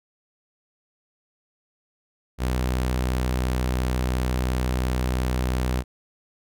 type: tone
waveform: sawtooth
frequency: 62.9 Hz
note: B1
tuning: 32 cents sharp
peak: -18 dBFS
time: 2.38-5.84 s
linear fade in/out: 50 ms
effects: none

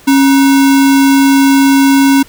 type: tone with sample-and-hold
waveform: sine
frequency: 273.7 Hz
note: C#4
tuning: 22 cents flat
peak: -4 dBFS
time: 0.07-2.23 s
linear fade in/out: 10 ms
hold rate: 1225 Hz
effects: pink hiss -40 dBFS RMS until 2.28 s

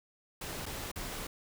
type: noise with dropouts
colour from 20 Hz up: pink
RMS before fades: -40 dBFS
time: 0.41-1.27 s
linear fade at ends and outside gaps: 5 ms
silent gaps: 0.657-0.662 / 0.916-0.958 s
effects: none

